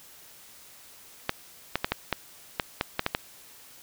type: clicks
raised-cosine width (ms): 0.3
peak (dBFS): -8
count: 10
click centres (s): 1.294 / 1.756 / 1.845 / 1.92 / 2.127 / 2.598 / 2.811 / 2.994 / 3.064 / 3.149
effects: white hiss -51 dBFS RMS until 3.82 s